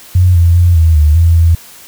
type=tone with pitch steps; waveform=sine; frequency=90.6 / 85.2 / 87.3 / 81.2 / 75.2 / 83.7 / 83.1 Hz; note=F#2 / F2 / F2 / E2 / D2 / E2 / E2; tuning=-36 / -42 / 0 / -26 / +42 / +27 / +15 cents; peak=-4 dBFS; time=0.15-1.55 s; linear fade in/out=5 ms; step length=200 ms; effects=white hiss -36 dBFS RMS until 1.87 s